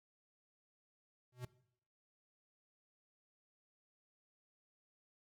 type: tone with exponential growth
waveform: square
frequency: 124.6 Hz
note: B2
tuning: 16 cents sharp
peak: -39 dBFS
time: 1.32-1.45 s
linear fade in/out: 5 ms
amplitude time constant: 28 ms
effects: noise-tail reverb RT60 0.7 s tail -19 dB re dry + MP3 96 kbps